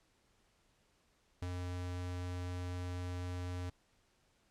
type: tone with ADSR envelope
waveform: square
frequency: 89.6 Hz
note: F2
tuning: 45 cents sharp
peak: -37 dBFS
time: 1.42-3.7 s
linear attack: 4 ms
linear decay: 39 ms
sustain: -2 dB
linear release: 7 ms
effects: pink hiss -73 dBFS RMS until 4.5 s + low-pass 9000 Hz 12 dB/octave